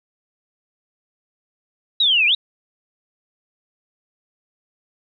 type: exponential two-way sweep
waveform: sine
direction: down then up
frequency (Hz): 3951 to 2351 to 3951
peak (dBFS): -13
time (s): 2-2.35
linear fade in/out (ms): 5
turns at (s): 2.26
effects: none